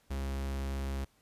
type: tone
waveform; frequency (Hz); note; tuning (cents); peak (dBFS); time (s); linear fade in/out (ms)
45% pulse; 67.8; C#2; -38; -33; 0.1-1.05; 10
effects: pink hiss -69 dBFS RMS until 1.21 s + resampled to 32000 Hz